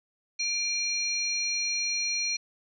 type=tone cluster; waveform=sine; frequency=2387 / 4215 / 5750 Hz; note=D7 / C8 / F8; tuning=+28 / +12 / +50 cents; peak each=-31 dBFS; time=0.39-2.37 s; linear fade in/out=10 ms; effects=none